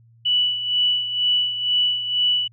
sine tone with tremolo, 2959 Hz, F#7, 1 cent flat, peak -15 dBFS, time 0.25-2.48 s, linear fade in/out 10 ms, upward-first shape sine, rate 2.1 Hz, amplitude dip 65%, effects added 115 Hz sine -50 dBFS peak until 2.52 s

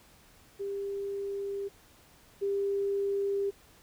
sine tone pair in turn, 398.2 / 398.2 Hz, G4 / G4, +27 / +27 cents, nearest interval unison, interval 0 cents, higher neither, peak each -32 / -27 dBFS, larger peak second, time 0.59-1.69 / 2.41-3.51 s, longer neither, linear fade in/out 20 ms, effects pink hiss -59 dBFS RMS until 3.82 s

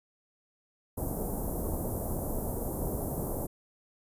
pink band-stop noise, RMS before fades -33 dBFS, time 0.97-3.47 s, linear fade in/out 10 ms, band 780 to 11000 Hz, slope 24 dB/octave, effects resampled to 32000 Hz

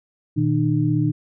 sine tone cluster, 120 / 156.1 / 302.2 Hz, B2 / D#3 / D4, -49 / +6 / +50 cents, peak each -21 dBFS, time 0.36-1.12 s, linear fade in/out 20 ms, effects none

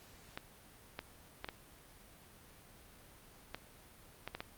clicks, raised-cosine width 0.3 ms, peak -24 dBFS, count 8, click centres 0.375 / 0.991 / 1.445 / 1.488 / 3.546 / 4.276 / 4.35 / 4.405 s, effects pink hiss -59 dBFS RMS until 4.57 s + Opus 48 kbps

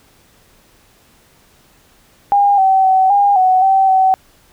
sine tone with pitch steps, 808 / 766 / 758 / 808 / 745 / 771 / 759 Hz, G#5 / G5 / F#5 / G#5 / F#5 / G5 / F#5, -48 / -40 / +42 / -48 / +12 / -29 / +44 cents, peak -8 dBFS, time 2.32-4.14 s, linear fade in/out 0 ms, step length 260 ms, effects pink hiss -51 dBFS RMS until 4.52 s

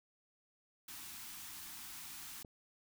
white band-stop noise, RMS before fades -49 dBFS, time 0.88-2.43 s, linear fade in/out 5 ms, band 350 to 750 Hz, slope 48 dB/octave
click, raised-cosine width 2 ms, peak -37 dBFS, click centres 2.448 s
effects none

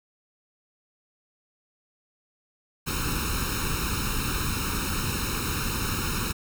pink noise with comb filter, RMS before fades -28 dBFS, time 2.86-6.33 s, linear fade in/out 20 ms, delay 0.75 ms, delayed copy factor +1, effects none

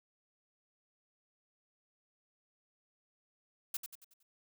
blue noise with echo, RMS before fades -36 dBFS, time 3.74-3.77 s, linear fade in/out 5 ms, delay 92 ms, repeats 5, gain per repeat -7 dB, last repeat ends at 4.23 s, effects none

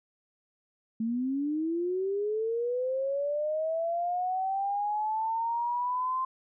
sine linear sweep, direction up, 219.1 to 1046.5 Hz, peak -27 dBFS, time 1-6.25 s, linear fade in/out 5 ms, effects none

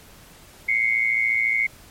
sine tone pair together, 2093 / 2207 Hz, C7 / C#7, 0 / -8 cents, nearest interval minor second, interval 92 cents, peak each -21 dBFS, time 0.68-1.67 s, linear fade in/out 10 ms, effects pink hiss -48 dBFS RMS until 1.9 s + MP3 64 kbps

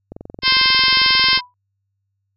click train, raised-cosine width 2 ms, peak -19 dBFS, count 29, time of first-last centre 0.12-1.376 s, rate 22.3 Hz
harmonic tone, 523.3 Hz, C5, in tune, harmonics 2 / 3 / 4 / 5 / 6 / 7 / 8 / 9 / 10, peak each -22 / -23 / -19 / -23 / -19 / -23 / -21 / -20 / -19 dBFS, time 0.42-1.41 s, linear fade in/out 50 ms
sine tone with exponential decay, 987 Hz, B5, 1 cent flat, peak -24 dBFS, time 1.39-1.54 s, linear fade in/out 0 ms, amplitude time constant 31 ms
effects added 98 Hz sine -69 dBFS peak until 2.36 s

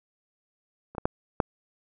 clicks, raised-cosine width 1 ms, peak -30 / -15 / -9 / -7 dBFS, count 4, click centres 0.95 / 0.982 / 1.055 / 1.402 s, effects none

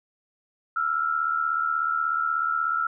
sine tone pair together, 1327.5 / 1404 Hz, E6 / F6, +12 / +9 cents, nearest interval minor second, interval 97 cents, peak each -24 / -27 dBFS, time 0.76-2.87 s, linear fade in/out 5 ms, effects none

